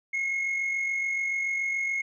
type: tone pair together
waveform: sine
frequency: 2163 / 2210 Hz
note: C#7 / C#7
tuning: -43 / -6 cents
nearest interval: unison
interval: 37 cents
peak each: -24 / -34 dBFS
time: 0.13-2.02 s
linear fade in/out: 10 ms
effects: tanh soft clip ceiling -24 dBFS